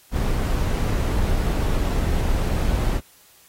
brown noise, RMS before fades -21 dBFS, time 0.11-3.01 s, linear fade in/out 50 ms, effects white hiss -53 dBFS RMS until 3.48 s + AAC 48 kbps

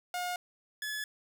sawtooth tone pair in turn, 716 / 1710.8 Hz, F5 / A6, +43 / -49 cents, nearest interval octave + minor third, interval 1508 cents, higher second, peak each -29 / -31 dBFS, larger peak first, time 0.14-0.36 / 0.82-1.04 s, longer neither, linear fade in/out 2 ms, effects none

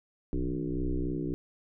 sine tone with frequency modulation, 157.9 Hz, D#3, 26 cents sharp, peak -28 dBFS, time 0.33-1.34 s, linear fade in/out 0 ms, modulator 63.5 Hz, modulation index 3.4, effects none

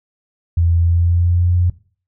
sine tone with pitch glide, 84.6 to 88.6 Hz, E2 to F2, +45 to +25 cents, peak -11 dBFS, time 0.57-1.7 s, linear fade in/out 5 ms, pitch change +80 cents, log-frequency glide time 0.8-1.56 s, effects noise-tail reverb RT60 0.4 s tail -18 dB re dry

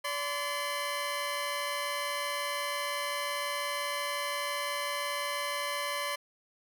15% pulse tone pair together, 576 / 1026.3 Hz, D5 / C6, -34 / -34 cents, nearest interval minor seventh, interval 1000 cents, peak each -28 dBFS, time 0.04-6.16 s, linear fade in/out 10 ms, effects none

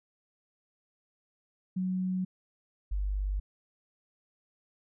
sine tone pair in turn, 185.2 / 49.24 Hz, F#3 / G1, +2 / +8 cents, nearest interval octave + major seventh, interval 2294 cents, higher first, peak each -28 dBFS, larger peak neither, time 1.76-2.25 / 2.91-3.4 s, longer neither, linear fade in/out 10 ms, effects none

